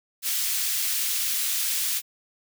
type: high-pass noise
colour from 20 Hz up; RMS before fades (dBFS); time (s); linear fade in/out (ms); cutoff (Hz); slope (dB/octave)
white; -26; 0.22-2.02; 50; 2300; 12
effects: none